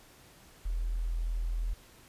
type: tone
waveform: sine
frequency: 41.45 Hz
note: E1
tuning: 10 cents sharp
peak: -29 dBFS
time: 0.65-1.74 s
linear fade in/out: 10 ms
effects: pink hiss -57 dBFS RMS until 2.08 s + resampled to 32000 Hz